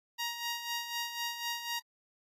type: tone with tremolo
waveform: 10% pulse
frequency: 942 Hz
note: A#5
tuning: 18 cents sharp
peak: -24 dBFS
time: 0.18-1.8 s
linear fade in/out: 20 ms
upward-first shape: sine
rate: 4 Hz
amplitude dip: 60%
effects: AAC 48 kbps